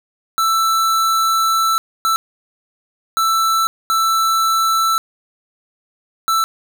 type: tone bursts at uneven times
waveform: square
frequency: 1326 Hz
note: E6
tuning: 10 cents sharp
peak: -14 dBFS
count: 5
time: 0.38-1.78 / 2.05-2.16 / 3.17-3.67 / 3.9-4.98 / 6.28-6.44 s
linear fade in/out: 0 ms
effects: none